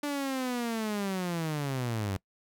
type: linear sweep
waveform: sawtooth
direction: down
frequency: 293.7 to 92.5 Hz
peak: -26 dBFS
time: 0.03-2.17 s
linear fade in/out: 5 ms
effects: noise-tail reverb RT60 0.1 s tail -23 dB re dry